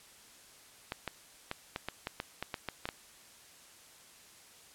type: clicks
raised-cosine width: 0.3 ms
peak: -19 dBFS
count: 12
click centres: 0.921 / 1.077 / 1.514 / 1.761 / 1.886 / 2.071 / 2.201 / 2.426 / 2.542 / 2.687 / 2.855 / 2.889 s
effects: white hiss -57 dBFS RMS until 4.74 s + low-pass 11000 Hz 12 dB/octave